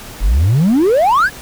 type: exponential sweep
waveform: triangle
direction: up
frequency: 38.89 to 1760 Hz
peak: -6 dBFS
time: 0.2-1.3 s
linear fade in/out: 50 ms
effects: tanh soft clip ceiling -3 dBFS + pink hiss -33 dBFS RMS until 1.41 s